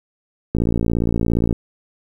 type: click train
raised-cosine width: 3 ms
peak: -6 dBFS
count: 57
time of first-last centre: 0.55-1.527 s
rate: 57.3 Hz
effects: 8-bit